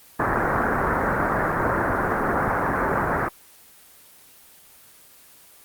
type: low-pass noise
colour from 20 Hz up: white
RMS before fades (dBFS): -22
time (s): 0.19-3.29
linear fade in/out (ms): 10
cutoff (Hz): 1700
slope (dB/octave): 48
effects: white hiss -50 dBFS RMS until 5.64 s + Opus 24 kbps